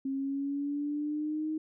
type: exponential sweep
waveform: sine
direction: up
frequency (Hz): 268.3 to 313.9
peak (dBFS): -30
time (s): 0.05-1.58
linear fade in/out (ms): 5
effects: none